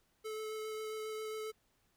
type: tone with vibrato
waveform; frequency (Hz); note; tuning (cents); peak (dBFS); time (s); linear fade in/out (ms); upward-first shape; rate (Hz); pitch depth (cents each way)
square; 434.1; A4; -23; -40; 0.24-1.52; 20; sine; 7.4; 10
effects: pink hiss -75 dBFS RMS until 1.96 s